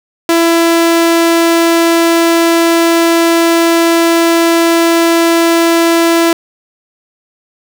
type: tone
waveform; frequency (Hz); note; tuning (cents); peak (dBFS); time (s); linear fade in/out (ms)
sawtooth; 334.5; E4; +25; -3; 0.29-6.33; 2
effects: none